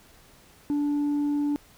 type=tone; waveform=sine; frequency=290.9 Hz; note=D4; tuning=16 cents flat; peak=-20 dBFS; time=0.7-1.56 s; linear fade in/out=0 ms; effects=tanh soft clip ceiling -22 dBFS + pink hiss -55 dBFS RMS until 1.77 s